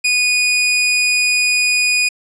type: tone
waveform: sawtooth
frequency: 2475 Hz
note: D#7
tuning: 10 cents flat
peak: -9 dBFS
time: 0.04-2.09 s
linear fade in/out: 10 ms
effects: resampled to 22050 Hz + 8-bit